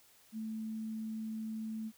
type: tone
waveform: sine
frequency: 220 Hz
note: A3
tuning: in tune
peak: -37 dBFS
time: 0.32-1.92 s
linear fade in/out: 50 ms
effects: white hiss -64 dBFS RMS until 1.97 s